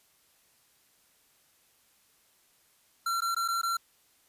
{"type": "tone with dropouts", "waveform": "square", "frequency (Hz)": 1363, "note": "F6", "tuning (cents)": -43, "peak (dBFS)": -28, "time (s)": [3.06, 3.77], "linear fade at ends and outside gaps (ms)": 5, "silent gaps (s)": [[3.206, 3.219], [3.348, 3.364], [3.479, 3.484], [3.616, 3.631]], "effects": ["white hiss -66 dBFS RMS until 4.28 s", "resampled to 32000 Hz"]}